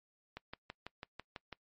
click train, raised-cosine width 0.3 ms, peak -27 dBFS, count 8, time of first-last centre 0.37-1.527 s, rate 6.05 Hz, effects noise-tail reverb RT60 0.1 s tail -23 dB re dry + MP3 32 kbps

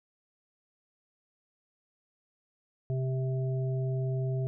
harmonic tone, 130.81 Hz, C3, in tune, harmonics 1 / 3 / 5, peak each -28 / -38 / -42 dBFS, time 2.9-4.47 s, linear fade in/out 0 ms, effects none

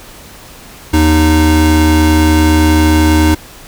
square tone pair together, 79.55 / 308.6 Hz, D#2 / D#4, +39 / -14 cents, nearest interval octave + major seventh, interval 2347 cents, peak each -10 dBFS, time 0.93-3.35 s, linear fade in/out 10 ms, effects pink hiss -35 dBFS RMS until 3.67 s

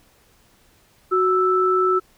sine tone pair together, 370.4 / 1318.5 Hz, F#4 / E6, +2 / 0 cents, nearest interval octave + minor seventh, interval 2198 cents, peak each -18 dBFS, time 1.11-2 s, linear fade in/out 20 ms, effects pink hiss -57 dBFS RMS until 2.17 s

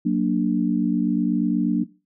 sine chord, Gb augmented, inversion none, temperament equal, 185 / 233.1 / 293.7 Hz, Gb3 / Bb3 / D4, 0 / 0 / 0 cents, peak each -22 dBFS, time 0.05-1.84 s, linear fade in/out 10 ms, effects noise-tail reverb RT60 0.3 s tail -18 dB re dry

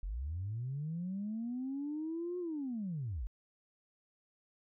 sine linear two-way sweep, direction up then down, 41.2 to 362.4 to 42.65 Hz, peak -35 dBFS, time 0.03-3.27 s, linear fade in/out 0 ms, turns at 2.39 s, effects tanh soft clip ceiling -31 dBFS

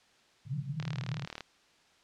pink band-pass noise, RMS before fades -37 dBFS, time 0.45-1.26 s, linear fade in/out 10 ms, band 120 to 170 Hz, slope 96 dB/octave
click train, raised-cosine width 0.2 ms, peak -22 dBFS, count 24, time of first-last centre 0.8-1.407 s, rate 37.9 Hz
effects white hiss -64 dBFS RMS until 2.03 s + low-pass 5000 Hz 12 dB/octave

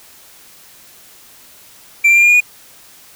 triangle tone with pitch steps, 2349 / 2369 / 2390 / 2411 / 2432 / 2453 Hz, D7 / D7 / D7 / D7 / D#7 / D#7, 0 / +14 / +30 / +45 / -40 / -25 cents, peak -5 dBFS, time 2.04-2.406 s, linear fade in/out 10 ms, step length 61 ms, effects white hiss -43 dBFS RMS until 3.15 s

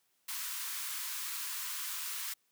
white high-pass noise, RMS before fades -39 dBFS, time 0.28-2.34 s, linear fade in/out 10 ms, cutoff 930 Hz, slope 96 dB/octave, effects white hiss -75 dBFS RMS until 2.51 s + high-pass 100 Hz 12 dB/octave

